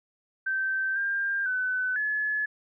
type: tone with pitch steps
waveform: sine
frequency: 1552 / 1597 / 1508 / 1710 Hz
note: G6 / G6 / F#6 / A6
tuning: -18 / +32 / +32 / -50 cents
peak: -25 dBFS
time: 0.46-2.46 s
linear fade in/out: 10 ms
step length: 500 ms
effects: none